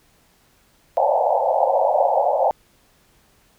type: band-pass noise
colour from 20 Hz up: pink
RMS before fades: -18 dBFS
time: 0.97-2.51 s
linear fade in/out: 0 ms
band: 520 to 900 Hz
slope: 96 dB/octave
effects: pink hiss -58 dBFS RMS until 3.58 s